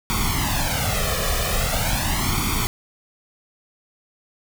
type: noise with flanger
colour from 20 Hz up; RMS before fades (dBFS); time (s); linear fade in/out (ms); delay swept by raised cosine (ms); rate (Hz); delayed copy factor
pink; -22; 0.1-2.67; 0; 0.87 to 1.69; 0.42; +0.85
effects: none